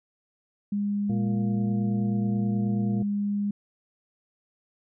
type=tone; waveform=sine; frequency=203.7 Hz; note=G#3; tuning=33 cents flat; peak=-24 dBFS; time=0.72-3.51 s; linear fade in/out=5 ms
type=harmonic tone; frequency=116.54 Hz; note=A#2; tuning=in tune; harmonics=1 / 2 / 3 / 4 / 6; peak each=-29 / -35 / -39 / -43 / -44 dBFS; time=1.09-3.03 s; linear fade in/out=10 ms
effects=none